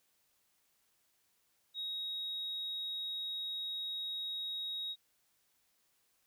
sine tone, 3780 Hz, A#7, 23 cents sharp, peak -36 dBFS, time 1.74-4.96 s, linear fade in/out 50 ms, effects tanh soft clip ceiling -32 dBFS + white hiss -75 dBFS RMS until 6.26 s

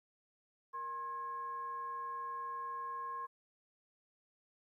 sine tone with frequency modulation, 1068 Hz, C6, 35 cents sharp, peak -39 dBFS, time 0.73-3.27 s, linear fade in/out 20 ms, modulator 596 Hz, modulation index 0.32, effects 13-bit

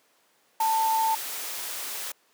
sine tone in noise, 890 Hz, A5, 20 cents sharp, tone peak -21 dBFS, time 0.6-1.15 s, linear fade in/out 5 ms, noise white, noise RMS -34 dBFS, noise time 0.6-2.12 s, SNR +10 dB, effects pink hiss -64 dBFS RMS until 2.33 s + high-pass 400 Hz 12 dB/octave

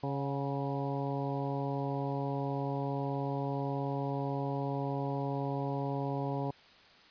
harmonic tone with a mistuned harmonic, 138.59 Hz, C#3, in tune, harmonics 1 / 2 / 3 / 4 / 5 / 6 / 7, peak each -35 / -38 / -40 / -41 / -42 / -43 / -43 dBFS, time 0.03-6.51 s, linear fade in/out 5 ms, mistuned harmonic 5, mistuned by +45 cents, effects white hiss -58 dBFS RMS until 7.1 s + resampled to 11025 Hz

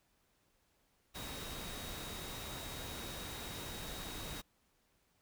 sine tone in noise, 3782 Hz, A#7, 24 cents sharp, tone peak -51 dBFS, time 1.14-4.42 s, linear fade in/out 20 ms, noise pink, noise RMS -45 dBFS, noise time 1.14-4.42 s, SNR -9 dB, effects pink hiss -75 dBFS RMS until 5.21 s

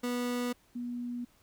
30% pulse / sine tone pair in turn, 244.7 / 242.4 Hz, B3 / B3, -16 / -32 cents, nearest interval unison, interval 16 cents, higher first, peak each -28 / -34 dBFS, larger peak first, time 0.03-0.53 / 0.75-1.25 s, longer neither, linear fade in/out 10 ms, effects pink hiss -66 dBFS RMS until 1.42 s

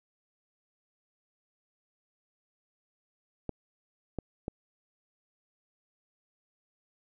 clicks, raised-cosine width 2 ms, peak -20 dBFS, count 3, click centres 3.493 / 4.187 / 4.481 s, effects none

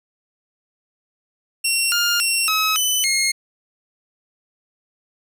15% pulse tone with pitch steps, 2733 / 1409 / 2730 / 1280 / 3009 / 2150 Hz, F7 / F6 / F7 / D#6 / F#7 / C7, -38 / +15 / -40 / +49 / +28 / +47 cents, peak -10 dBFS, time 1.64-3.32 s, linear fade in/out 10 ms, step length 280 ms, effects none

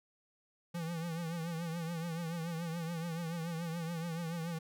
square tone with vibrato, 166.9 Hz, E3, 22 cents sharp, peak -37 dBFS, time 0.74-4.59 s, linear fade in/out 10 ms, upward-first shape triangle, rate 7 Hz, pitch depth 87 cents each way, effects none

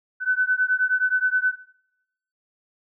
sine beating tone pair, 1503 / 1512.5 Hz, F#6 / F#6, +27 / +38 cents, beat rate 9.5 Hz, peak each -22 dBFS, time 0.2-1.56 s, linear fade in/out 50 ms, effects noise-tail reverb RT60 0.9 s tail -21 dB re dry

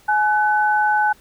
sine tone pair together, 844.1 / 1504 Hz, G#5 / F#6, +28 / +28 cents, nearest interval minor seventh, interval 1000 cents, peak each -16 / -19 dBFS, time 0.08-1.13 s, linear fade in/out 10 ms, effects pink hiss -52 dBFS RMS until 1.2 s

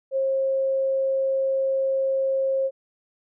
sine tone, 536 Hz, C5, 42 cents sharp, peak -20 dBFS, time 0.11-2.71 s, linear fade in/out 50 ms, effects none

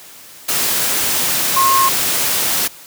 sine tone in noise, 1073 Hz, C6, 43 cents sharp, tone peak -11 dBFS, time 1.56-1.89 s, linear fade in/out 10 ms, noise white, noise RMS -17 dBFS, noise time 0.48-2.68 s, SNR +3 dB, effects white hiss -39 dBFS RMS until 2.86 s + high-pass 100 Hz 12 dB/octave

